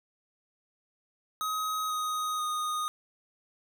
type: tone with pitch steps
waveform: square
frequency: 1265 / 1250.5 / 1236.1 Hz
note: D#6 / D#6 / D#6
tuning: +28 / +8 / -12 cents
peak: -30 dBFS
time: 1.41-2.88 s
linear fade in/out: 0 ms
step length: 490 ms
effects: none